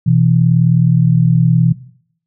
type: tone pair together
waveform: sine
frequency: 125.21 / 164.5 Hz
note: B2 / E3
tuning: +24 / -3 cents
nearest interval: perfect fourth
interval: 473 cents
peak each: -11 dBFS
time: 0.06-1.73 s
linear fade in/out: 10 ms
effects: noise-tail reverb RT60 0.6 s tail -17 dB re dry